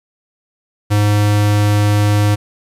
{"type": "tone", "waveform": "square", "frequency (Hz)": 103.83, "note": "G#2", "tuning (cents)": 0, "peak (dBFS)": -11, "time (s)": [0.9, 2.36], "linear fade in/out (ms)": 20, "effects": ["resampled to 32000 Hz", "8-bit"]}